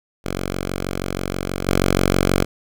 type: tone with level steps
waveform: 5% pulse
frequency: 46.25 Hz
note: F#1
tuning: in tune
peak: -12 / -4 dBFS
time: 0.24-2.45 s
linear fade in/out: 20 ms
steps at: 1.68 s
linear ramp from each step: 5 ms
effects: none